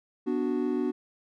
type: chord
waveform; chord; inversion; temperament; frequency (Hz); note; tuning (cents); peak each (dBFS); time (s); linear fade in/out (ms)
triangle; B minor; none; equal; 246.9 / 293.7 / 370; B3 / D4 / F#4; 0 / 0 / 0; -28; 0.26-0.92; 20
effects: none